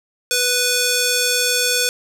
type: tone with band-pass filter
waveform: square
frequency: 493.9 Hz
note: B4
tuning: in tune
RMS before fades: -18 dBFS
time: 0.31-1.89 s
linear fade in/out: 0 ms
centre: 7000 Hz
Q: 0.77
effects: none